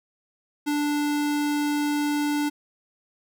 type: tone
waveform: square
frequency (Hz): 293.6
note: D4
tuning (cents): 0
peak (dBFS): -23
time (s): 0.66-2.5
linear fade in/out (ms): 20
effects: none